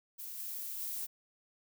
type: noise with level steps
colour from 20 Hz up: violet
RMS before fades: -44 / -41 / -39 dBFS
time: 0.18-1.07 s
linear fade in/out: 20 ms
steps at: 0.37 / 0.78 s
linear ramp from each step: 20 ms
effects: none